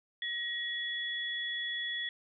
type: tone pair together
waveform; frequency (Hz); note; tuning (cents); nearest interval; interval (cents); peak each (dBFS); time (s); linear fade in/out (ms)
sine; 1900 / 3385; A#6 / G#7; +33 / +32; minor seventh; 999; -36 / -36; 0.22-2.09; 2
effects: none